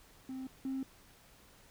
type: tone pair in turn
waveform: triangle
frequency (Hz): 261.6 / 265.9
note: C4 / C4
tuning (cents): 0 / +28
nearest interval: unison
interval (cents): 28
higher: second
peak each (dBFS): -37 / -31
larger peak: second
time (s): 0.29-0.47 / 0.65-0.83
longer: neither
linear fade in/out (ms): 2
effects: tanh soft clip ceiling -31 dBFS + pink hiss -61 dBFS RMS until 1.7 s